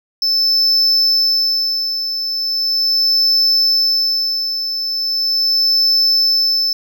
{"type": "tone with tremolo", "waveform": "triangle", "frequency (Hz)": 5270, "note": "E8", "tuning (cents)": -1, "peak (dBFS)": -9, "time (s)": [0.22, 6.73], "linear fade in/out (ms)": 2, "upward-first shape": "sine", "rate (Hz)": 0.39, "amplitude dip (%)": 60, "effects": []}